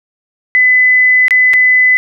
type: tone with dropouts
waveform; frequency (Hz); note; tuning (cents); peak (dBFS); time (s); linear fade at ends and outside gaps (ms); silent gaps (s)
sine; 2009; B6; +29; -5; 0.55-1.97; 0; 1.282-1.308 / 1.534-1.538
effects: none